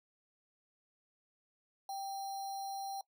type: tone with sample-and-hold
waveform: sine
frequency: 784 Hz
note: G5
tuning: in tune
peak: -38 dBFS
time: 1.89-3.01 s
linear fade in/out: 2 ms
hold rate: 4900 Hz
effects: noise-tail reverb RT60 0.1 s tail -21 dB re dry